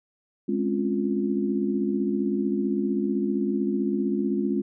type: chord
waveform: sine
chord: Db major seventh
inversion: second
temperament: equal with one note detuned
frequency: 207.7 / 261.6 / 277.2 / 350.2 Hz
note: Ab3 / C4 / Db4 / F4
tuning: 0 / 0 / 0 / +5 cents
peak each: -26 / -30 / -29 / -28 dBFS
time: 0.48-4.62 s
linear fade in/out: 10 ms
effects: none